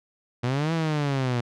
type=linear two-way sweep; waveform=sawtooth; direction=up then down; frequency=117.8 to 166.5 to 117.8 Hz; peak=-19 dBFS; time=0.43-1.41 s; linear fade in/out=10 ms; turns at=0.73 s; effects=low-pass 5000 Hz 12 dB/octave